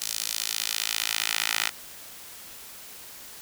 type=tone with high-pass filter sweep; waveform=10% pulse; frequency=55 Hz; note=A1; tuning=in tune; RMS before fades=-29 dBFS; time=0-1.7 s; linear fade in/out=20 ms; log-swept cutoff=5300 to 2000 Hz; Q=1; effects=white hiss -44 dBFS RMS until 3.41 s